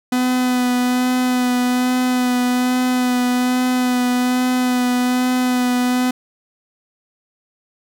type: tone with vibrato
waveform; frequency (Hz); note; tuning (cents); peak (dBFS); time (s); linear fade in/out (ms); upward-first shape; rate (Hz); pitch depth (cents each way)
45% pulse; 250; B3; +21; -15; 0.12-6.11; 5; sine; 1.2; 17
effects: none